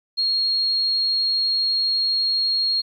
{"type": "tone", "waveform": "sine", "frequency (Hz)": 4272, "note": "C8", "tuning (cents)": 35, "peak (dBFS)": -18, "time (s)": [0.17, 2.82], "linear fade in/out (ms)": 20, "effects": ["10-bit"]}